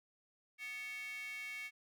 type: tone with high-pass filter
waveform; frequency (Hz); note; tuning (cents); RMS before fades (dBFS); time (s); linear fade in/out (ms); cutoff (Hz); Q
square; 246.9; B3; 0; -45; 0.58-1.71; 50; 2200; 7.8
effects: none